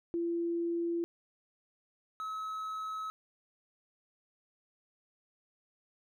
sine / triangle tone pair in turn, 339.8 / 1287 Hz, F4 / E6, -47 / -42 cents, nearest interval octave + major seventh, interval 2305 cents, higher second, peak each -30 / -34 dBFS, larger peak first, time 0.14-1.04 / 2.2-3.1 s, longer neither, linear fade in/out 0 ms, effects none

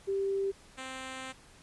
sine / 5% pulse tone pair in turn, 392 / 261.6 Hz, G4 / C4, 0 / 0 cents, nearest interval perfect fifth, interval 700 cents, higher first, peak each -28 dBFS, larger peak neither, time 0.07-0.52 / 0.77-1.33 s, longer second, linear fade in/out 20 ms, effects pink hiss -57 dBFS RMS until 1.62 s + resampled to 24000 Hz

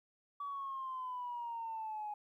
sine exponential sweep, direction down, 1146 to 831 Hz, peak -38 dBFS, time 0.4-2.14 s, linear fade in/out 5 ms, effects tanh soft clip ceiling -34 dBFS + 13-bit

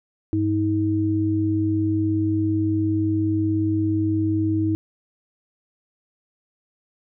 sine tone pair together, 100.4 / 318.3 Hz, G2 / D#4, +42 / +39 cents, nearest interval octave + minor sixth, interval 1997 cents, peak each -23 / -20 dBFS, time 0.33-4.75 s, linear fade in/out 0 ms, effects none

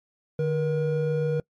triangle tone pair together, 150.3 / 477.9 Hz, D3 / A#4, +40 / +43 cents, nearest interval octave + minor sixth, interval 2003 cents, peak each -23 dBFS, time 0.39-1.4 s, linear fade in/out 2 ms, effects noise-tail reverb RT60 0.1 s tail -24 dB re dry + MP3 64 kbps

